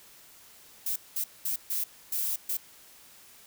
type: noise bursts at uneven times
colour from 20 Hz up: violet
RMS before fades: -30 dBFS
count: 6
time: 0.86-0.96 / 1.16-1.24 / 1.45-1.56 / 1.7-1.84 / 2.12-2.36 / 2.49-2.57 s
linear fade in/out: 5 ms
effects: white hiss -54 dBFS RMS until 3.46 s